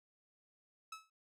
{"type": "tone with exponential decay", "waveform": "sawtooth", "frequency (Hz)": 1298, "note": "E6", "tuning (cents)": -27, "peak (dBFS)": -38, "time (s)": [0.92, 1.1], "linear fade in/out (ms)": 5, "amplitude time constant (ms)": 39, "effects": ["low-pass 10000 Hz 12 dB/octave"]}